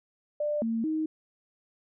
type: tone with pitch steps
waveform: sine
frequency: 594 / 227.1 / 313.5 Hz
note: D5 / A#3 / D#4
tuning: +20 / -45 / +13 cents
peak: -26 dBFS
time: 0.4-1.06 s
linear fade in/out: 5 ms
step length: 220 ms
effects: none